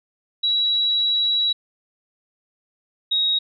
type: tone pair in turn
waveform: sine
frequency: 3896 / 3785 Hz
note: B7 / A#7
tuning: -24 / +26 cents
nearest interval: minor second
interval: 50 cents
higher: first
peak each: -17 dBFS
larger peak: neither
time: 0.43-1.53 / 3.11-3.39 s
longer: first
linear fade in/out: 10 ms
effects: none